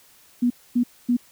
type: tone bursts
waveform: sine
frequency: 243.2 Hz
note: B3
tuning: 26 cents flat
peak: -16 dBFS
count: 3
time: 0.42-1.169 s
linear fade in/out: 10 ms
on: 83 ms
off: 250 ms
effects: white hiss -54 dBFS RMS until 1.31 s